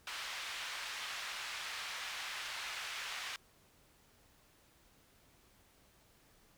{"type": "band-pass noise", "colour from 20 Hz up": "white", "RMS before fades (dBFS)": -43, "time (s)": [0.07, 3.36], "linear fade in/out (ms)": 2, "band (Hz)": [1100, 3300], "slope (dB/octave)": 12, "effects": ["pink hiss -67 dBFS RMS until 6.57 s"]}